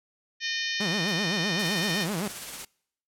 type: harmonic tone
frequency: 611 Hz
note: D#5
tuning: 32 cents flat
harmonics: 3 / 4 / 5 / 6 / 7 / 8 / 9 / 10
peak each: -32 / -35 / -35 / -36 / -37 / -41 / -37 / -42 dBFS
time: 0.4-2.07 s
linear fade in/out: 50 ms
type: tone with vibrato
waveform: sawtooth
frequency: 185 Hz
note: F#3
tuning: in tune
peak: -24 dBFS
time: 0.8-2.28 s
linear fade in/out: 5 ms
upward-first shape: sine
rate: 7.8 Hz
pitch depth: 260 cents each way
type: noise with exponential decay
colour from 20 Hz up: violet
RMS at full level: -39 dBFS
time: 1.08-1.31 s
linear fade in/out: 5 ms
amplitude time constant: 48 ms
type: noise with tremolo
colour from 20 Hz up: white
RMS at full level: -36 dBFS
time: 1.59-2.65 s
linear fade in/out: 5 ms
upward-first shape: triangle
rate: 17 Hz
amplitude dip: 35%
effects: noise-tail reverb RT60 0.7 s tail -26 dB re dry + low-pass 12000 Hz 12 dB/octave